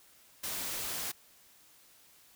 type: noise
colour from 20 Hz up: white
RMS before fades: -37 dBFS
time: 0.43-1.12 s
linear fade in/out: 10 ms
effects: white hiss -61 dBFS RMS until 2.35 s